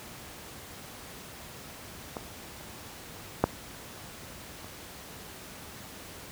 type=clicks; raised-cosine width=1 ms; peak=-20 / -30 / -6 / -28 dBFS; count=4; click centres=2.168 / 2.61 / 3.44 / 4.645 s; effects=pink hiss -45 dBFS RMS until 6.31 s + high-pass 60 Hz 12 dB/octave